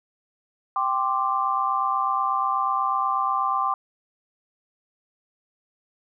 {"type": "chord", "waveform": "sine", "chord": "G suspended fourth", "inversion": "none", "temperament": "equal", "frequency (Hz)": [784, 1046.5, 1174.7], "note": ["G5", "C6", "D6"], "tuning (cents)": [0, 0, 0], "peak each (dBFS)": [-27, -25, -24], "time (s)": [0.76, 3.74], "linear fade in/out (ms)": 2, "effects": []}